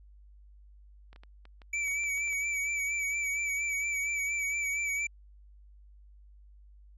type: clicks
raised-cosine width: 0.3 ms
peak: -37 dBFS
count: 11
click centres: 1.13 / 1.161 / 1.235 / 1.454 / 1.618 / 1.88 / 1.914 / 2.037 / 2.176 / 2.276 / 2.328 s
type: tone with vibrato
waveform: square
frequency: 2297 Hz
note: D7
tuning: 39 cents flat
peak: -30 dBFS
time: 1.73-5.07 s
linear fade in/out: 5 ms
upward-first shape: sine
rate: 4.3 Hz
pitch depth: 40 cents each way
effects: added 50 Hz sine -52 dBFS peak until 6.97 s + resampled to 24000 Hz